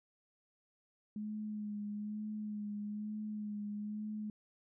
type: tone with vibrato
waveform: sine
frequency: 210.1 Hz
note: G#3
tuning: 20 cents sharp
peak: -38 dBFS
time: 1.16-4.3 s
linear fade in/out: 2 ms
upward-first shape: sine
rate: 1.1 Hz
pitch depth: 27 cents each way
effects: none